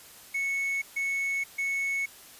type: tone bursts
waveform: triangle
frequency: 2207 Hz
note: C#7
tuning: 8 cents flat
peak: -25 dBFS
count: 3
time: 0.34-2.06 s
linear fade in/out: 10 ms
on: 480 ms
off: 140 ms
effects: white hiss -50 dBFS RMS until 2.39 s + resampled to 32000 Hz